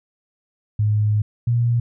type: tone pair in turn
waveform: sine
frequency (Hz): 105.8 / 118.76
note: G#2 / A#2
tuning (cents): +33 / +33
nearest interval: major second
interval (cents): 200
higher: second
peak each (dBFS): -15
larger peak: neither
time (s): 0.79-1.22 / 1.47-1.8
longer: first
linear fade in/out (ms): 5
effects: none